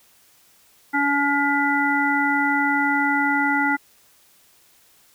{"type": "harmonic tone", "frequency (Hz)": 284.1, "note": "C#4", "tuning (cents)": 43, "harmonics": [1, 3, 5, 7], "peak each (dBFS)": [-23, -23, -23, -23], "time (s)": [0.93, 3.77], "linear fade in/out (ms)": 20, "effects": ["white hiss -56 dBFS RMS until 5.14 s"]}